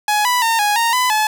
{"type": "tone with pitch steps", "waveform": "sawtooth", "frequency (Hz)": [839, 988, 912, 830, 926, 1003, 859], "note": ["G#5", "B5", "A#5", "G#5", "A#5", "B5", "A5"], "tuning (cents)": [17, 0, -38, -1, -12, 26, -42], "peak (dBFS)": -10, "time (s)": [0.08, 1.27], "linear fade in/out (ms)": 2, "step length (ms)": 170, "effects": []}